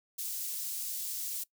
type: high-pass noise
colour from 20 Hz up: white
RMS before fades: -37 dBFS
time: 0.18-1.44 s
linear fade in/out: 10 ms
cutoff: 5500 Hz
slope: 12 dB/octave
effects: noise-tail reverb RT60 0.1 s tail -21 dB re dry